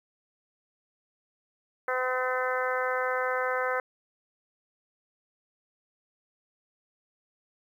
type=harmonic tone; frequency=255 Hz; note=C4; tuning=44 cents flat; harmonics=2 / 3 / 4 / 5 / 6 / 7 / 8; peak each=-30 / -36 / -35 / -33 / -33 / -37 / -39 dBFS; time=1.88-3.8 s; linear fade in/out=2 ms; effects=10-bit